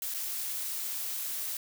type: noise with dropouts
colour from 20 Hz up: blue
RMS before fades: -35 dBFS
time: 0.02-1.57 s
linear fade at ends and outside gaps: 1 ms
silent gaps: 0.14-0.145 s
effects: none